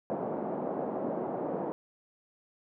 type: band-pass noise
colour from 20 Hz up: white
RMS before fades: -34 dBFS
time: 0.1-1.72 s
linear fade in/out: 0 ms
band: 170 to 730 Hz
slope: 24 dB/octave
effects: none